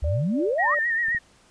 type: exponential sweep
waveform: sine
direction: up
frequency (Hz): 65.41 to 1300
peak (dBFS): -21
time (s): 0.02-0.75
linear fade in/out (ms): 10
type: tone with tremolo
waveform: sine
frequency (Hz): 587.3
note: D5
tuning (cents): 0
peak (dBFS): -27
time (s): 0.04-0.79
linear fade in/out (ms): 2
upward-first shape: sine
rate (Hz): 3.1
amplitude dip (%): 85
type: tone with vibrato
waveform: sine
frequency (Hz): 1848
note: A#6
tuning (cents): -16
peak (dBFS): -21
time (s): 0.58-1.19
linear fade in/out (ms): 20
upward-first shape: sine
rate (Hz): 7.6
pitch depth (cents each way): 59
type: clicks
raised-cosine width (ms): 5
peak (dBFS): -35 / -28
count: 2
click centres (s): 1.084 / 1.148
effects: pink hiss -57 dBFS RMS until 1.5 s + resampled to 22050 Hz